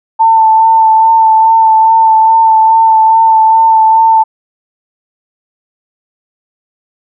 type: tone with vibrato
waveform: sine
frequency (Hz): 890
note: A5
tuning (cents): +20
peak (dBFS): -3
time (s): 0.19-4.24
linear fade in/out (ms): 20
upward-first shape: sine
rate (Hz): 2.4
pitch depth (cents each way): 19
effects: none